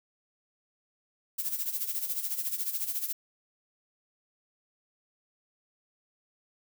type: noise with tremolo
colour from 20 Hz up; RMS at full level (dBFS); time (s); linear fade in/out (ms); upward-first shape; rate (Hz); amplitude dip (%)
violet; -30; 1.38-3.13; 10; sine; 14; 70
effects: none